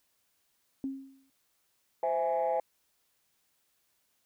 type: tone with exponential decay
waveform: sine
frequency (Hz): 269.8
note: C#4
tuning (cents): -47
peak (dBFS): -29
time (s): 0.84-1.3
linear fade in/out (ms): 1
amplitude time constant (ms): 99
type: chord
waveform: sine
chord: C augmented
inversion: none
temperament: equal with one note detuned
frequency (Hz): 517.8 / 659.3 / 830.6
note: C5 / E5 / G#5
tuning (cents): -18 / 0 / 0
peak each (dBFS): -30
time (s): 2.03-2.6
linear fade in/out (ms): 2
effects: tanh soft clip ceiling -21 dBFS + white hiss -74 dBFS RMS until 4.25 s